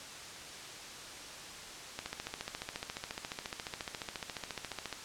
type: click train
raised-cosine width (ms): 0.2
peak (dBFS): -20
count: 43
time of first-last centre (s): 1.99-4.927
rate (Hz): 14.3
effects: white hiss -46 dBFS RMS until 5.04 s + low-pass 7000 Hz 12 dB/octave